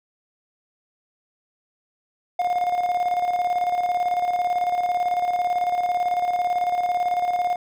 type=tone with tremolo; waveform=triangle; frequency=714 Hz; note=F5; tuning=38 cents sharp; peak=-16 dBFS; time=2.39-7.56 s; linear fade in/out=5 ms; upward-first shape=square; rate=18 Hz; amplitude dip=50%; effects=none